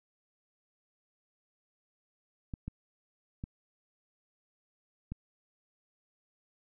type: clicks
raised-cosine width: 5 ms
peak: -25 dBFS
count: 4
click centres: 2.538 / 2.68 / 3.439 / 5.12 s
effects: none